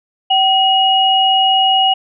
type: tone pair together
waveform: sine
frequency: 765.5 / 2890 Hz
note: G5 / F#7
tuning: -41 / -41 cents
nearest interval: octave + major seventh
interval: 2300 cents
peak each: -12 dBFS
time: 0.3-1.94 s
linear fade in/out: 10 ms
effects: none